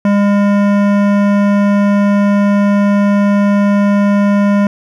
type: tone with hard clipping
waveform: sine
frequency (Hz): 202.5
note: G#3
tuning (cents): -43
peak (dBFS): -10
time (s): 0.05-4.67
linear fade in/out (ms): 2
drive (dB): 16
effects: none